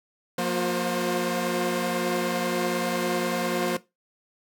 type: tone cluster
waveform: sawtooth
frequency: 178.7 / 233.8 / 359.4 / 526 Hz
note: F3 / A#3 / F4 / C5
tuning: +40 / +5 / +50 / +9 cents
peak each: -26 dBFS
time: 0.38-3.77 s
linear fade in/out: 5 ms
effects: noise-tail reverb RT60 0.2 s tail -17 dB re dry